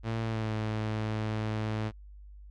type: tone with pitch glide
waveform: sawtooth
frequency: 113 to 108.58 Hz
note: A2 to A2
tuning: +47 to -22 cents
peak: -26 dBFS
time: 0.03-1.92 s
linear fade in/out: 50 ms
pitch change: -69 cents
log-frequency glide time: 0.22-0.54 s
effects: added 50 Hz sine -46 dBFS peak until 2.5 s + low-pass 4000 Hz 12 dB/octave

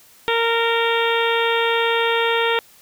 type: harmonic tone with a mistuned harmonic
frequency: 461.8 Hz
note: A#4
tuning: 16 cents flat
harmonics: 1 / 2 / 3 / 4 / 5 / 6 / 7 / 8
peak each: -20 / -23 / -25 / -26 / -27 / -28 / -28 / -29 dBFS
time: 0.28-2.59 s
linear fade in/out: 0 ms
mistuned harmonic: 8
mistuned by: -26 cents
effects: white hiss -50 dBFS RMS until 2.81 s

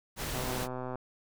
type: noise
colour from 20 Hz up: pink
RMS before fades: -36 dBFS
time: 0.16-0.68 s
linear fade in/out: 50 ms
type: click train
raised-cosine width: 1 ms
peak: -24 dBFS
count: 78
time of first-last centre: 0.35-0.956 s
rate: 127 Hz
effects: none

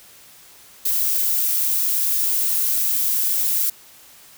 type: noise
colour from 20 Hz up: violet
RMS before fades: -20 dBFS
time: 0.85-3.7 s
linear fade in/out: 5 ms
effects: white hiss -47 dBFS RMS until 4.37 s

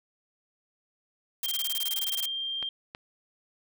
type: noise bursts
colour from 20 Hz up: blue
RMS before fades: -31 dBFS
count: 16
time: 1.43-2.257 s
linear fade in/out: 2 ms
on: 32 ms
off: 21 ms
type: tone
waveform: sine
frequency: 3183 Hz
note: G7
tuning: 26 cents sharp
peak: -30 dBFS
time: 1.44-2.69 s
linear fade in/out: 2 ms
type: clicks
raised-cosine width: 0.3 ms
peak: -22 / -23 dBFS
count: 2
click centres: 2.627 / 2.949 s
effects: none

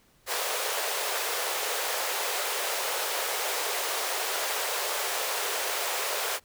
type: high-pass noise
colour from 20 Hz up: pink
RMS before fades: -30 dBFS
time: 0.26-6.4 s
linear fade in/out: 50 ms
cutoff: 420 Hz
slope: 48 dB/octave
effects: pink hiss -63 dBFS RMS until 6.44 s

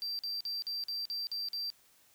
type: tone bursts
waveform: triangle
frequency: 4700 Hz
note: D8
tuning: 1 cent sharp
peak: -33 dBFS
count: 8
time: 0.02-1.702 s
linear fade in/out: 0 ms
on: 170 ms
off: 46 ms
effects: white hiss -65 dBFS RMS until 2.14 s

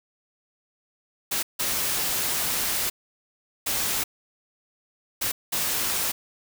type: noise bursts at uneven times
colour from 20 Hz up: white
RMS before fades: -26 dBFS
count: 5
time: 1.31-1.43 / 1.59-2.9 / 3.66-4.04 / 5.21-5.32 / 5.52-6.12 s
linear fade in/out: 10 ms
effects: none

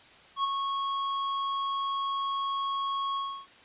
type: tone with ADSR envelope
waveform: square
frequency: 1100 Hz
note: C#6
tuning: 14 cents flat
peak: -24 dBFS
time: 0.36-3.47 s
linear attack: 79 ms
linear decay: 18 ms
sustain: -5 dB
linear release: 310 ms
effects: white hiss -54 dBFS RMS until 3.64 s + resampled to 8000 Hz

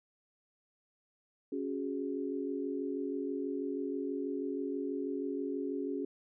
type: chord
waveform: sine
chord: C# suspended fourth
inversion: none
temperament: just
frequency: 277.2 / 369.6 / 415.8 Hz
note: C#4 / F#4 / G#4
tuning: 0 / -2 / +2 cents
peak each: -36 / -39 / -39 dBFS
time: 1.52-6.05 s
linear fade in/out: 5 ms
effects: none

